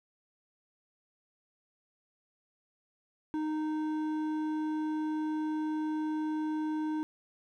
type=tone with hard clipping; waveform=sine; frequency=309.1 Hz; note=D#4; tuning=11 cents flat; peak=-32 dBFS; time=3.34-7.03 s; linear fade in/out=0 ms; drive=8 dB; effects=none